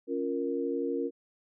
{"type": "chord", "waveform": "sine", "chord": "Bb minor", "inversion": "first", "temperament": "equal", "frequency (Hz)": [277.2, 349.2, 466.2], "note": ["Db4", "F4", "Bb4"], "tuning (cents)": [0, 0, 0], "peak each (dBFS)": [-33, -34, -32], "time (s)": [0.07, 1.11], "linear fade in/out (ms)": 50, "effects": []}